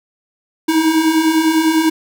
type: beating tone pair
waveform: square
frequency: 311.1 / 321.1 Hz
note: D#4 / E4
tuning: 0 / -45 cents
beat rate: 10 Hz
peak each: -19 / -13 dBFS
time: 0.68-1.9 s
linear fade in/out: 10 ms
effects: none